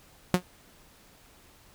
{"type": "tone with exponential decay", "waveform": "sawtooth", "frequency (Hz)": 180.6, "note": "F#3", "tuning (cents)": -42, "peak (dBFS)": -12, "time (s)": [0.34, 0.43], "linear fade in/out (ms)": 0, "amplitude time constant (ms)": 18, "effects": ["pink hiss -57 dBFS RMS until 1.74 s"]}